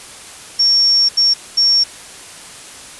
sine tone bursts at uneven times, 5500 Hz, F8, 27 cents flat, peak -9 dBFS, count 3, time 0.59-1.09 / 1.17-1.34 / 1.57-1.84 s, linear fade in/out 10 ms, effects white hiss -35 dBFS RMS until 2.99 s + resampled to 24000 Hz

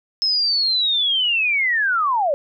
sine linear sweep, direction down, 5220 to 539 Hz, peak -16 dBFS, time 0.22-2.34 s, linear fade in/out 0 ms, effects none

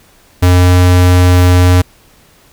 square tone, 89.9 Hz, F#2, 49 cents flat, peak -5 dBFS, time 0.42-1.82 s, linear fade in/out 10 ms, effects pink hiss -46 dBFS RMS until 2.52 s

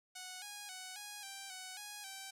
5% pulse tone with pitch steps, 738 / 824 / 744 / 827 / 784 / 746 / 829 / 776 Hz, F#5 / G#5 / F#5 / G#5 / G5 / F#5 / G#5 / G5, -5 / -14 / +9 / -8 / 0 / +14 / -3 / -18 cents, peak -34 dBFS, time 0.15-2.31 s, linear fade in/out 10 ms, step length 270 ms, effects none

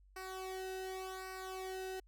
sawtooth tone with flanger, 376.6 Hz, F#4, 31 cents sharp, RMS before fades -44 dBFS, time 0.16-2 s, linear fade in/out 5 ms, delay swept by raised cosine 0.29 to 0.92 ms, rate 0.88 Hz, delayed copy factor -0.8, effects added 48 Hz sine -61 dBFS peak until 2.07 s

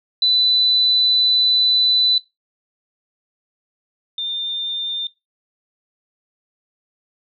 sine tone pair in turn, 3993 / 3605 Hz, B7 / A7, +18 / +41 cents, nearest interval major second, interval 177 cents, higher first, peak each -13 / -22 dBFS, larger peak first, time 0.22-2.18 / 4.18-5.07 s, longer first, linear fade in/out 2 ms, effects noise-tail reverb RT60 0.2 s tail -17 dB re dry

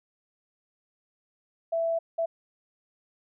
sine tone bursts at uneven times, 663 Hz, E5, 10 cents sharp, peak -24 dBFS, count 2, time 1.72-1.99 / 2.18-2.26 s, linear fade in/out 10 ms, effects none

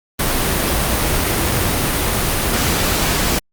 pink noise, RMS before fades -17 dBFS, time 0.19-3.39 s, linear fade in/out 5 ms, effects Opus 32 kbps

